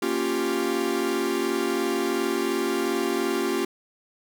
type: chord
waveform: 45% pulse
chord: G half-diminished seventh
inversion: first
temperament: equal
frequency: 233.1 / 277.2 / 349.2 / 392 Hz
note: Bb3 / Db4 / F4 / G4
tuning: 0 / 0 / 0 / 0 cents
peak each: -32 / -30 / -27 / -28 dBFS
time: 0.02-3.65 s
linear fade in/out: 5 ms
effects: none